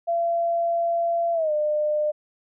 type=tone with pitch glide; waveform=sine; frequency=680 to 602.3 Hz; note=F5 to D5; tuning=-46 to +44 cents; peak=-20 dBFS; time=0.07-2.12 s; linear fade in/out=20 ms; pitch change=-210 cents; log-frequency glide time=1.33-1.52 s; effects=none